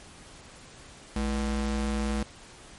square ring-modulated tone, 135.7 Hz, C#3, 36 cents flat, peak -24 dBFS, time 1.16-2.23 s, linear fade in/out 2 ms, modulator 76.8 Hz, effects pink hiss -49 dBFS RMS until 2.78 s + MP3 48 kbps

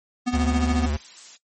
square tone with tremolo, 246.9 Hz, B3, in tune, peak -19 dBFS, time 0.26-0.87 s, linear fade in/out 20 ms, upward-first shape triangle, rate 14 Hz, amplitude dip 80%
square tone with vibrato, 73.8 Hz, D2, 9 cents sharp, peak -23 dBFS, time 0.33-0.97 s, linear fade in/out 10 ms, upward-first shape square, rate 15 Hz, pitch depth 49 cents each way
blue noise, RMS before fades -39 dBFS, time 0.86-1.37 s, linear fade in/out 10 ms
effects noise-tail reverb RT60 0.1 s tail -18 dB re dry + MP3 32 kbps

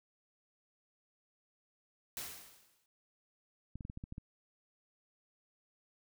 white noise with exponential decay, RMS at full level -40 dBFS, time 2.17-2.86 s, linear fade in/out 1 ms, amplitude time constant 150 ms
clicks, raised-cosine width 5 ms, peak -31 dBFS, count 8, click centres 3.756 / 3.808 / 3.851 / 3.899 / 3.974 / 4.039 / 4.124 / 4.181 s
effects none

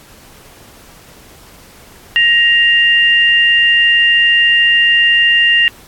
sine tone pair together, 1880.5 / 2794 Hz, A#6 / F7, +15 / 0 cents, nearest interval perfect fifth, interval 685 cents, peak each -10 dBFS, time 2.16-5.68 s, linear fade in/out 0 ms, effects pink hiss -41 dBFS RMS until 5.87 s + AAC 64 kbps

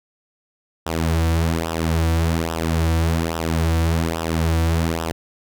sawtooth tone with flanger, 82 Hz, E2, 9 cents flat, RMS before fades -20 dBFS, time 0.86-5.12 s, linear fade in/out 5 ms, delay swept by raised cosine 0.45 to 4.85 ms, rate 1.2 Hz, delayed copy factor -0.75, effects none

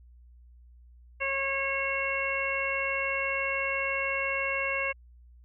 harmonic tone, 546 Hz, C#5, 26 cents flat, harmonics 1 / 2 / 3 / 4 / 5, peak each -34 / -36 / -36 / -31 / -33 dBFS, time 1.2-4.93 s, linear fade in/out 20 ms, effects added 60 Hz sine -51 dBFS peak until 5.44 s

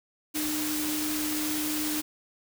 sine tone in noise, 304.1 Hz, D#4, 40 cents flat, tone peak -30 dBFS, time 0.34-2.02 s, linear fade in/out 20 ms, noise white, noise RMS -32 dBFS, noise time 0.34-2.02 s, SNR -1 dB, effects none

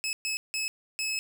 20% pulse tone bursts at uneven times, 2588 Hz, E7, 32 cents flat, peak -24 dBFS, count 4, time 0.04-0.13 / 0.25-0.37 / 0.54-0.68 / 0.99-1.19 s, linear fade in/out 0 ms, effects none

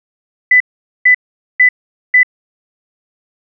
sine tone bursts, 1997 Hz, B6, 19 cents sharp, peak -4 dBFS, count 4, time 0.51-2.232 s, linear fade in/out 5 ms, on 93 ms, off 450 ms, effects none

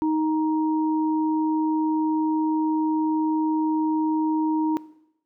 sine tone pair together, 313.1 / 938.2 Hz, D#4 / A#5, +11 / +11 cents, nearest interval octave + perfect fifth, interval 1900 cents, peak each -20 / -29 dBFS, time 0.02-4.77 s, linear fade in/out 0 ms, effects noise-tail reverb RT60 0.8 s tail -18 dB re dry

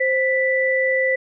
sine tone pair together, 523.3 / 1975.7 Hz, C5 / B6, 0 / 0 cents, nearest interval octave + major seventh, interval 2300 cents, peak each -19 dBFS, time 0-1.16 s, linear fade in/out 10 ms, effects none

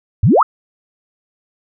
sine exponential sweep, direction up, 81.2 to 1396.9 Hz, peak -7 dBFS, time 0.23-0.43 s, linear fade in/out 5 ms, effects none

